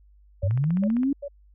sine tone bursts, 568 Hz, C#5, 42 cents sharp, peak -30 dBFS, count 3, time 0.42-1.283 s, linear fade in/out 10 ms, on 61 ms, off 340 ms
sine linear sweep, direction up, 87.31 to 286.3 Hz, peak -20 dBFS, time 0.43-1.13 s, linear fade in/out 5 ms
click train, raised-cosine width 0.5 ms, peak -26 dBFS, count 9, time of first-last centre 0.51-1.033 s, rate 15.3 Hz
effects added 50 Hz sine -52 dBFS peak until 1.54 s

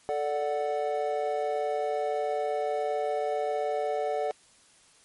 triangle chord, D major, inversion second, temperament equal, 440 / 587.3 / 740 Hz, A4 / D5 / F#5, 0 / 0 / 0 cents, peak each -29 dBFS, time 0.09-4.31 s, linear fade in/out 0 ms, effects white hiss -59 dBFS RMS until 5.04 s + MP3 48 kbps

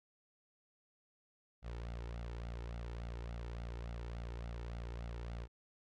sawtooth tone with flanger, 58.3 Hz, A#1, 1 cent sharp, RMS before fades -44 dBFS, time 1.62-5.48 s, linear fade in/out 50 ms, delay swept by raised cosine 1.4 to 2.27 ms, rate 3.5 Hz, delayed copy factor +0.6, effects low-pass 5000 Hz 12 dB/octave

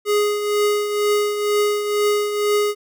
square tone with tremolo, 415.3 Hz, G#4, in tune, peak -15 dBFS, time 0.05-2.75 s, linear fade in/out 50 ms, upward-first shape triangle, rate 2.1 Hz, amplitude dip 60%, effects none

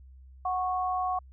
sine tone pair together, 736.2 / 1103 Hz, F#5 / C#6, -9 / -9 cents, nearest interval perfect fifth, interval 700 cents, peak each -28 / -31 dBFS, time 0.45-1.19 s, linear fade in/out 5 ms, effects added 65 Hz sine -48 dBFS peak until 1.32 s

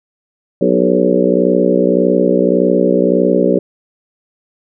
harmonic tone with a mistuned harmonic, 61.74 Hz, B1, in tune, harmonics 3 / 4 / 5 / 6 / 7 / 8 / 9, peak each -17 / -17 / -17 / -17 / -17 / -17 / -17 dBFS, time 0.61-3.59 s, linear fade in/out 5 ms, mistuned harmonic 6, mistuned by +44 cents, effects none

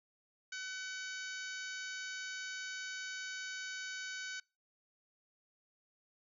harmonic tone, 755 Hz, F#5, 35 cents sharp, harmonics 2 / 3 / 4 / 5 / 6 / 7 / 8 / 9, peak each -43 / -50 / -51 / -53 / -51 / -56 / -52 / -54 dBFS, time 0.52-4.4 s, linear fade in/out 5 ms, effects noise-tail reverb RT60 0.3 s tail -26 dB re dry

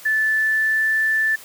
sine tone with pitch glide, 1749 to 1760.1 Hz, A6 to A6, -11 to 0 cents, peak -16 dBFS, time 0.05-1.36 s, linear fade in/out 10 ms, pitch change +11 cents, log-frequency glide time 0.24-0.9 s, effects white hiss -42 dBFS RMS until 1.44 s + high-pass 150 Hz 12 dB/octave

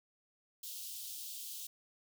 white high-pass noise, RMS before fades -45 dBFS, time 0.63-1.67 s, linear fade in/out 5 ms, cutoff 3000 Hz, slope 48 dB/octave, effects none

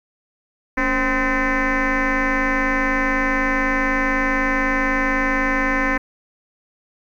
sine tone with frequency modulation, 1034 Hz, C6, 21 cents flat, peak -15 dBFS, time 0.77-5.98 s, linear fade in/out 10 ms, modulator 252 Hz, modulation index 4.3, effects tanh soft clip ceiling -13 dBFS + 9-bit

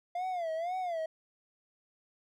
triangle tone with vibrato, 691 Hz, F5, 19 cents flat, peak -30 dBFS, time 0.15-1.06 s, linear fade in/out 5 ms, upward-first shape sine, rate 2 Hz, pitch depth 140 cents each way, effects none

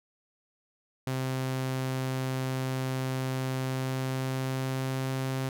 sawtooth tone with pitch glide, 130.81 to 132.18 Hz, C3 to C3, 0 to +18 cents, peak -25 dBFS, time 1.07-5.49 s, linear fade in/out 2 ms, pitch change +18 cents, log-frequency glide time 3.63-5.1 s, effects none

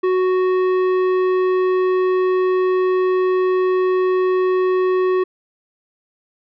sine tone with tanh clipping, 370 Hz, F#4, in tune, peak -16 dBFS, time 0.03-5.24 s, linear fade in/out 10 ms, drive 12 dB, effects none

